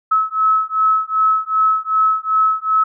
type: beating tone pair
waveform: sine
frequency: 1292 / 1294.6 Hz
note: E6 / E6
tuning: -35 / -32 cents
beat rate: 2.6 Hz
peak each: -16 dBFS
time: 0.11-2.84 s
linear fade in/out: 10 ms
effects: none